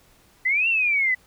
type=exponential two-way sweep; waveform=sine; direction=up then down; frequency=1975.5 to 2772 to 1975.5 Hz; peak=-18 dBFS; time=0.45-1.15 s; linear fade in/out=10 ms; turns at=0.68 s; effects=pink hiss -57 dBFS RMS until 1.26 s